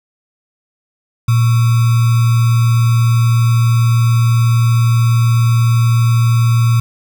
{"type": "tone with sample-and-hold", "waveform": "sine", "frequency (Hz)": 116.54, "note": "A#2", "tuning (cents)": 0, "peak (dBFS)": -8, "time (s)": [1.28, 6.8], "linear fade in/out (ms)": 5, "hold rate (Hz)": 1225, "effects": []}